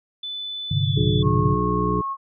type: tone with pitch glide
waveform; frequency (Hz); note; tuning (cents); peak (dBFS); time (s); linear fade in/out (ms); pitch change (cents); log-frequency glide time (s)
sine; 3499 to 3453; A7 to A7; -10 to -33; -28; 0.23-1.23; 5; -23; 0.78-0.92
type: chord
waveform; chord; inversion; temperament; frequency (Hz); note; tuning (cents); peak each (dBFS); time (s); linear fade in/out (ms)
sine; G suspended fourth; none; equal with one note detuned; 100.35 / 130.81 / 146.83; G2 / C3 / D3; +41 / 0 / 0; -23; 0.71-1.54; 5
type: harmonic tone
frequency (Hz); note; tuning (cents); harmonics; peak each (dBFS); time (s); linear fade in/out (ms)
60.2; B1; -44; 1 / 2 / 3 / 5 / 6 / 7; -29 / -27 / -25 / -28 / -31 / -26; 0.96-2.02; 20
type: tone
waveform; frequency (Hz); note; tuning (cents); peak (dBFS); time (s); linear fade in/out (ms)
sine; 1090; C#6; -29; -24; 1.22-2.17; 50
effects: none